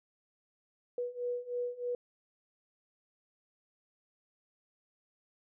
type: beating tone pair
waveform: sine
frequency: 486.4 / 489.6 Hz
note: B4 / B4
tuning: -26 / -15 cents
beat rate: 3.2 Hz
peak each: -38 / -36 dBFS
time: 0.98-1.95 s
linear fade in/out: 2 ms
effects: none